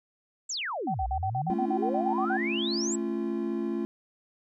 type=exponential two-way sweep; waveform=sine; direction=down then up; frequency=7902 to 56.1 to 7902 Hz; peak=-30 dBFS; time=0.49-2.96 s; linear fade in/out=10 ms; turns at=1.05 s
type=tone bursts; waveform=sine; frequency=764 Hz; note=G5; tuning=45 cents flat; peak=-27 dBFS; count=13; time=0.87-2.371 s; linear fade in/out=5 ms; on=73 ms; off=46 ms
type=chord; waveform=triangle; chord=A augmented; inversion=none; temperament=just; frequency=220 / 275 / 343.8 Hz; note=A3 / C#4 / E#4; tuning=0 / -14 / -27 cents; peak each=-30 / -33 / -29 dBFS; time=1.5-3.85 s; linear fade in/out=0 ms
effects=none